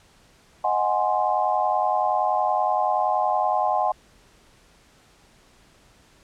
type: chord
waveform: sine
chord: Ab dominant seventh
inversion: second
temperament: equal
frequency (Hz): 622.3 / 740 / 830.6 / 1046.5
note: Eb5 / Gb5 / Ab5 / C6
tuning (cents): 0 / 0 / 0 / 0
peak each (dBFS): -27 / -23 / -24 / -27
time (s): 0.64-3.92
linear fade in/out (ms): 5
effects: pink hiss -56 dBFS RMS until 6.23 s + low-pass 9000 Hz 12 dB/octave